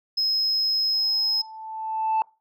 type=tone; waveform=sine; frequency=5130 Hz; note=E8; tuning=48 cents flat; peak=-19 dBFS; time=0.17-1.42 s; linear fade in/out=10 ms
type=tone with exponential growth; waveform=sine; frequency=880 Hz; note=A5; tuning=in tune; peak=-16 dBFS; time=0.93-2.22 s; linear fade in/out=1 ms; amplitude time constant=280 ms
effects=noise-tail reverb RT60 0.3 s tail -25 dB re dry + tanh soft clip ceiling -17 dBFS